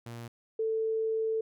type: tone pair in turn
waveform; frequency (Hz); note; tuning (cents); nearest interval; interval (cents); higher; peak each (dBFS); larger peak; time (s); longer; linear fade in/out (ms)
sawtooth / sine; 117.5 / 443.6; A#2 / A4; +14 / +14; octave + major seventh; 2300; second; -36 / -27; second; 0.06-0.28 / 0.59-1.41; second; 5
effects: none